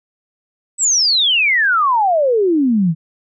sine exponential sweep, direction down, 8100 to 153.4 Hz, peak -11 dBFS, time 0.78-2.95 s, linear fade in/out 50 ms, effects none

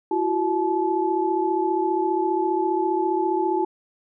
sine tone cluster, 338.7 / 373.6 / 863 Hz, E4 / F#4 / A5, +47 / +17 / -34 cents, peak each -24 dBFS, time 0.11-3.65 s, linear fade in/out 5 ms, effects none

